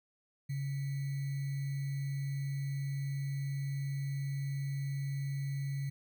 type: tone with sample-and-hold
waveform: sine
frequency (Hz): 138.59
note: C#3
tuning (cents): 0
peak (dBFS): -33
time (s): 0.49-5.9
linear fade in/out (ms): 10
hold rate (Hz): 2100
effects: none